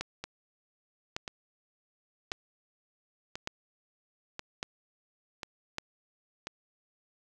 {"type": "two click trains", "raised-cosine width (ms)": 0.2, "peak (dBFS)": [-20, -16], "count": [7, 6], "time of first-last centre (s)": [[0.24, 6.471], [0.01, 5.784]], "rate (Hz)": [0.963, 0.866], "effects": []}